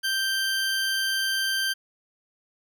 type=tone; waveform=20% pulse; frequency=1568 Hz; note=G6; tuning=in tune; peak=-19 dBFS; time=0.03-1.74 s; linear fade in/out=20 ms; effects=none